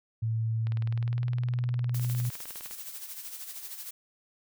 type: tone with pitch glide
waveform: sine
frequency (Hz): 112.6 to 122.08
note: A2 to B2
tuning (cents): +40 to -20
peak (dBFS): -26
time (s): 0.22-2.3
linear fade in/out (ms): 10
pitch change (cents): +140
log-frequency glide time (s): 0.82-1.26
type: click train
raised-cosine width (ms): 0.3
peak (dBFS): -28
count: 41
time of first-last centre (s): 0.67-2.711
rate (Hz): 19.6
type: noise with tremolo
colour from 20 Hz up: blue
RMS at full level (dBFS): -39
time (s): 1.94-3.91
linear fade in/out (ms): 5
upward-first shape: sine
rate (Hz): 13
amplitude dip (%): 55
effects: none